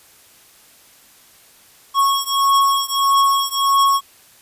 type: beating tone pair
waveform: square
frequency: 1101 / 1102.6 Hz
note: C#6 / C#6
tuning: -12 / -10 cents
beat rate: 1.6 Hz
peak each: -17 / -18 dBFS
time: 1.94-4.01 s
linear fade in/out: 50 ms
effects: white hiss -49 dBFS RMS until 4.41 s + resampled to 32000 Hz